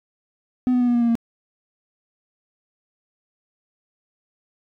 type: tone with pitch steps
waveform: triangle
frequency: 251.7 / 248.2 / 244.8 / 241.4 / 238.1 / 234.8 / 231.6 Hz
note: B3 / B3 / B3 / B3 / A#3 / A#3 / A#3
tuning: +33 / +9 / -15 / -39 / +37 / +13 / -11 cents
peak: -13 dBFS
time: 0.67-1.153 s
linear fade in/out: 0 ms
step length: 69 ms
effects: tanh soft clip ceiling -9 dBFS